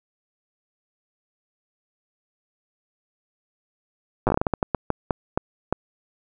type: slowing click train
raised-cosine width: 1 ms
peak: -6 dBFS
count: 16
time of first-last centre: 4.27-5.726 s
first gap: 8 ms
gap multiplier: 1.31
effects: none